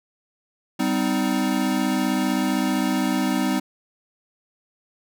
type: chord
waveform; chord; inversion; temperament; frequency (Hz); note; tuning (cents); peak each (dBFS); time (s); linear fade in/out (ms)
square; C minor; second; equal with one note detuned; 196 / 255.5 / 311.1; G3 / C4 / Eb4; 0 / -41 / 0; -26 / -24 / -26; 0.79-3.6; 10
effects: none